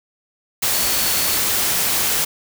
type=tone in noise; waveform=sine; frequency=4426 Hz; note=C#8; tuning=3 cents flat; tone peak=-28 dBFS; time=0.73-1.38 s; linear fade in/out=10 ms; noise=white; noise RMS=-19 dBFS; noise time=0.62-2.25 s; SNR=-12 dB; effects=none